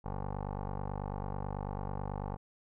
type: tone with low-pass filter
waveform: 15% pulse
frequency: 49.13 Hz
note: G1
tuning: 5 cents sharp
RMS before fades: -38 dBFS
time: 0.04-2.37 s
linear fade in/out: 20 ms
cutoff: 920 Hz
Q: 3.4
effects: none